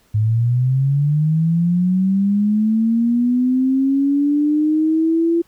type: linear sweep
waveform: sine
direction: up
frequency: 104.9 to 339.6 Hz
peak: -13 dBFS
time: 0.14-5.42 s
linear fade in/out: 10 ms
effects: pink hiss -57 dBFS RMS until 5.47 s